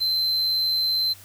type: tone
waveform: triangle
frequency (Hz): 4091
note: C8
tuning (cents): -40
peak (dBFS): -19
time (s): 0-1.14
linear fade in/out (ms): 20
effects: added 97 Hz sine -51 dBFS peak until 1.24 s + white hiss -48 dBFS RMS until 1.24 s